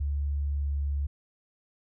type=tone with pitch glide; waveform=sine; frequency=71.5 to 71.01 Hz; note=D2 to C#2; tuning=-46 to +42 cents; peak=-26 dBFS; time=0-1.07 s; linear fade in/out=10 ms; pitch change=-12 cents; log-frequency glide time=0.56-0.68 s; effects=none